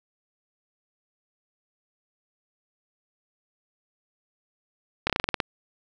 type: slowing click train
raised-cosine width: 0.3 ms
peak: -7 dBFS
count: 9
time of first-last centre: 5.07-5.402 s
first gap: 27 ms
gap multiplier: 1.12
effects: none

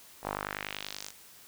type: tone with band-pass filter sweep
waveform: sawtooth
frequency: 50.3 Hz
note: G1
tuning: 45 cents sharp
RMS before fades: -39 dBFS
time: 0.22-1.13 s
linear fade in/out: 50 ms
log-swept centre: 790 to 7500 Hz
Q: 1.8
effects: white hiss -54 dBFS RMS until 1.47 s

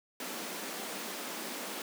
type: high-pass noise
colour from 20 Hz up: pink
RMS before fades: -40 dBFS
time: 0.2-1.82 s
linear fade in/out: 2 ms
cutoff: 200 Hz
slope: 48 dB/octave
effects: none

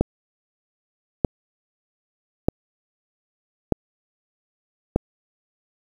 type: click train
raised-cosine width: 2 ms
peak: -3 dBFS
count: 5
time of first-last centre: 0.01-4.96 s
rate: 0.808 Hz
effects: 7-bit

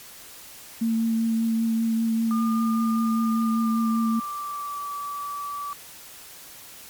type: tone with vibrato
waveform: sine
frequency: 226.2 Hz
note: A3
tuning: 48 cents sharp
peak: -20 dBFS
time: 0.81-4.2 s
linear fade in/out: 10 ms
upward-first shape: triangle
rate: 5.1 Hz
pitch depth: 18 cents each way
type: tone with pitch glide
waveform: sine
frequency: 1209 to 1154.4 Hz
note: D6 to D6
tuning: +50 to -30 cents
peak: -29 dBFS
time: 2.31-5.73 s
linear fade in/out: 0 ms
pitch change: -80 cents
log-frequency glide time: 3.47-4.83 s
effects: white hiss -44 dBFS RMS until 6.89 s + MP3 96 kbps

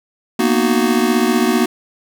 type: chord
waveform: square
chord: B major seventh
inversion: third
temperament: just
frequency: 231.5 / 246.9 / 308.7 / 370.4 Hz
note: A#3 / B3 / D#4 / F#4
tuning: -12 / 0 / -14 / +2 cents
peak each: -18 / -19 / -21 / -19 dBFS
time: 0.39-1.66 s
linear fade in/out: 5 ms
effects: none

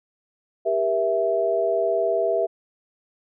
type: chord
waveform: sine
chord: E diminished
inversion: first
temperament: just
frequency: 395.6 / 474.7 / 659.3 Hz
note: G4 / Bb4 / E5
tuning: +16 / +31 / 0 cents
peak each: -25 / -26 / -21 dBFS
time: 0.65-2.47 s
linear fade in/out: 20 ms
effects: none

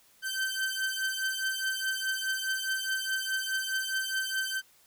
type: beating tone pair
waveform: sawtooth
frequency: 1545 / 1549.8 Hz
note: G6 / G6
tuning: -26 / -20 cents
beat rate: 4.8 Hz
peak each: -29 dBFS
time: 0.22-4.62 s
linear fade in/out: 50 ms
effects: white hiss -62 dBFS RMS until 4.86 s

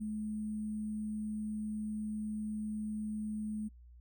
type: tone with sample-and-hold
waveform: sine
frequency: 214 Hz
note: A3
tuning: 48 cents flat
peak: -35 dBFS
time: 0-3.69 s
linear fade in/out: 20 ms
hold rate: 8820 Hz
effects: noise-tail reverb RT60 0.1 s tail -25 dB re dry + added 60 Hz sine -53 dBFS peak until 4 s

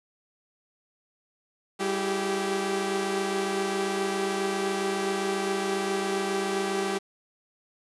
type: tone cluster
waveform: sawtooth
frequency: 196.4 / 334.1 / 388.1 / 415.5 Hz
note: G3 / E4 / G4 / G#4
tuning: +4 / +23 / -17 / +1 cents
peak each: -29 / -32 / -24 / -32 dBFS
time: 1.79-6.99 s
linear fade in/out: 20 ms
effects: resampled to 24000 Hz + 8-bit

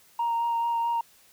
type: tone with vibrato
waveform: sine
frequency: 932.3 Hz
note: A#5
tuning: in tune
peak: -22 dBFS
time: 0.19-1.01 s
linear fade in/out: 5 ms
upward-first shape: sine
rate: 4.6 Hz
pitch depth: 13 cents each way
effects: tanh soft clip ceiling -21 dBFS + white hiss -58 dBFS RMS until 1.32 s

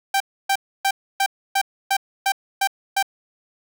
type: tone bursts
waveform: sawtooth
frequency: 784 Hz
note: G5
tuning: in tune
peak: -13 dBFS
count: 9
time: 0.14-3.027 s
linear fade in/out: 5 ms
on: 63 ms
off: 290 ms
effects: none

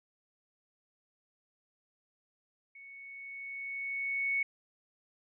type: tone with level ramp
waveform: sine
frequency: 2217 Hz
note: C#7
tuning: in tune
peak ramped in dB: -49 to -27 dBFS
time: 2.75-4.43 s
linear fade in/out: 5 ms
effects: none

